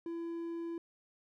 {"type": "tone", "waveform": "triangle", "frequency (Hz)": 335.8, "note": "E4", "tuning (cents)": 32, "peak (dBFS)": -35, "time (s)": [0.06, 0.78], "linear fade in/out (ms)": 2, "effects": []}